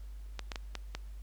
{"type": "clicks", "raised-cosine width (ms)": 0.2, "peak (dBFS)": -20, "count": 5, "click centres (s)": [0.393, 0.518, 0.558, 0.753, 0.95], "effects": ["added 50 Hz sine -42 dBFS peak until 1.22 s", "pink hiss -65 dBFS RMS until 1.22 s"]}